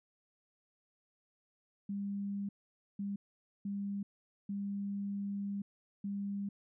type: tone bursts at uneven times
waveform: sine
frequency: 200.3 Hz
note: G3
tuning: 38 cents sharp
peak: -35 dBFS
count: 5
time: 1.89-2.49 / 2.99-3.16 / 3.65-4.03 / 4.49-5.62 / 6.04-6.49 s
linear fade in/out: 5 ms
effects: none